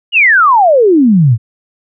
sine exponential sweep, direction down, 2968 to 104.4 Hz, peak -4 dBFS, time 0.12-1.38 s, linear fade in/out 50 ms, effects none

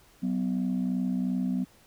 sine tone pair together, 187.74 / 250.6 Hz, F#3 / B3, +25 / +25 cents, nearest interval perfect fourth, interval 500 cents, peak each -27 dBFS, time 0.22-1.65 s, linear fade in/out 20 ms, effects tanh soft clip ceiling -21 dBFS + pink hiss -59 dBFS RMS until 1.86 s

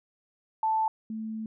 sine tone pair in turn, 880 / 220 Hz, A5 / A3, 0 / 0 cents, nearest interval 2 octaves, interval 2400 cents, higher first, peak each -23 / -32 dBFS, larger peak first, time 0.63-0.88 / 1.1-1.46 s, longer second, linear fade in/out 2 ms, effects none

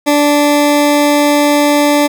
20% pulse tone, 292 Hz, D4, 10 cents flat, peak -3 dBFS, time 0.06-2.08 s, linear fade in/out 20 ms, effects none

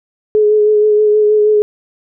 sine tone with vibrato, 423.3 Hz, G#4, 33 cents sharp, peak -7 dBFS, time 0.35-1.62 s, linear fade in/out 0 ms, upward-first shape sine, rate 6.3 Hz, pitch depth 21 cents each way, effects none

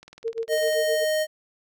click train, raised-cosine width 0.2 ms, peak -28 dBFS, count 15, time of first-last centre 0.03-0.73 s, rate 20 Hz
sine tone with tremolo, 455.5 Hz, A#4, 40 cents flat, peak -23 dBFS, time 0.24-1.05 s, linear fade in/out 20 ms, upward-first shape sine, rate 7.7 Hz, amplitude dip 100%
square tone, 620 Hz, D#5, 6 cents flat, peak -22 dBFS, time 0.48-1.27 s, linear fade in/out 50 ms
effects none

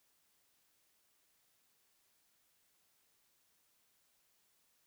silence, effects white hiss -75 dBFS RMS until 4.86 s

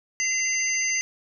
sine tone cluster, 2054 / 2766 / 4804 / 6180 Hz, C7 / F7 / D8 / G8, -33 / -17 / +38 / -26 cents, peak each -26 / -33 / -34 / -25 dBFS, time 0.2-1.01 s, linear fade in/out 0 ms, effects none

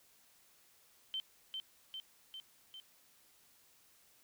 sine tone with echo, 3100 Hz, G7, 20 cents flat, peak -36 dBFS, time 1.14-1.2 s, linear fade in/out 0 ms, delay 400 ms, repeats 4, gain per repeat -3 dB, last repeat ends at 2.8 s, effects white hiss -67 dBFS RMS until 4.23 s

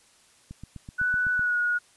click train, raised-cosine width 5 ms, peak -27 dBFS, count 8, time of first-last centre 0.51-1.394 s, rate 7.92 Hz
sine tone with pitch glide, 1485 to 1448.6 Hz, F#6 to F#6, +6 to -37 cents, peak -22 dBFS, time 0.98-1.79 s, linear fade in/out 20 ms, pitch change -43 cents, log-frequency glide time 1.33-1.58 s
effects white hiss -59 dBFS RMS until 1.96 s + resampled to 24000 Hz

